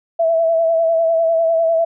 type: tone with vibrato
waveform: sine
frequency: 659.3 Hz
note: E5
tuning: in tune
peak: -12 dBFS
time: 0.19-1.85 s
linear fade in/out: 10 ms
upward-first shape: sine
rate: 10 Hz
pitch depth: 34 cents each way
effects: none